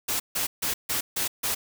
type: noise bursts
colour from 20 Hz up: white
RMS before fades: -27 dBFS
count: 6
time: 0.08-1.55 s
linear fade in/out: 10 ms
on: 120 ms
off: 150 ms
effects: none